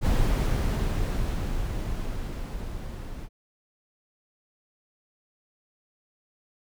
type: noise with level ramp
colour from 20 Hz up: brown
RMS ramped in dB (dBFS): -21 to -37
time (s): 0.01-3.29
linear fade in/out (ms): 50
effects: none